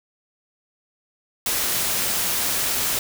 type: noise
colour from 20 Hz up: white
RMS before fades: -23 dBFS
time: 1.46-2.99 s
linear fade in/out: 2 ms
effects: none